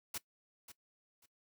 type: noise with echo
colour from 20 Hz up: white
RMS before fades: -40 dBFS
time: 0.14-0.18 s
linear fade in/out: 5 ms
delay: 540 ms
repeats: 2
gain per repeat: -13 dB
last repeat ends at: 1.26 s
effects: noise-tail reverb RT60 0.1 s tail -19 dB re dry